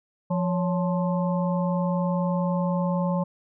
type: harmonic tone with a mistuned harmonic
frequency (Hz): 175.2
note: F3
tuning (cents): +6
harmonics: 1 / 3 / 5 / 6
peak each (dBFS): -23 / -29 / -33 / -35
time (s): 0.3-3.24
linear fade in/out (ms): 10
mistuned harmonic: 3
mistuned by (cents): +98
effects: none